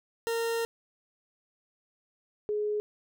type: tone pair in turn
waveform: 40% pulse / sine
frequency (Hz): 460.5 / 419.8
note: A#4 / G#4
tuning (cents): -21 / +19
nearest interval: major second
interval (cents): 160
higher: first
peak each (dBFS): -27 / -27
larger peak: neither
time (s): 0.27-0.65 / 2.49-2.8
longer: first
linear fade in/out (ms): 0
effects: none